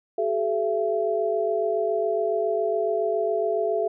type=tone cluster; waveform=sine; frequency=383.3 / 430.5 / 673 Hz; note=G4 / A4 / E5; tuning=-39 / -38 / +36 cents; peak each=-28 / -25 / -25 dBFS; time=0.18-3.88 s; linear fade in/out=5 ms; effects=none

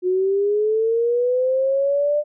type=linear sweep; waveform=sine; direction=up; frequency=359.8 to 598 Hz; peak=-16 dBFS; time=0.02-2.24 s; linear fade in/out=50 ms; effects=none

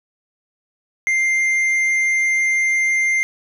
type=tone with tanh clipping; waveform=sine; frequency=2098 Hz; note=C7; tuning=4 cents sharp; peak=-16 dBFS; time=1.07-3.23 s; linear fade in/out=0 ms; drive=6 dB; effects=none

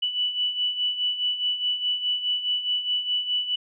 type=beating tone pair; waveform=sine; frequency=2962 / 2966.8 Hz; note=F#7 / F#7; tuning=+1 / +4 cents; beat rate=4.8 Hz; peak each=-30 / -24 dBFS; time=0.02-3.56 s; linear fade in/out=10 ms; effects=none

